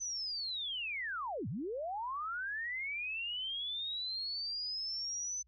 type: linear two-way sweep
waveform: sine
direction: down then up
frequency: 6120 to 92.5 to 6120 Hz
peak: -36 dBFS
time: 0-5.43 s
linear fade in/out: 20 ms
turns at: 1.48 s
effects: added 60 Hz sine -66 dBFS peak until 5.47 s